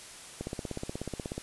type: click train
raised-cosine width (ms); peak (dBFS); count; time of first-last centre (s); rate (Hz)
2; -21; 17; 0.41-1.38; 16.5
effects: white hiss -47 dBFS RMS until 1.42 s + resampled to 24000 Hz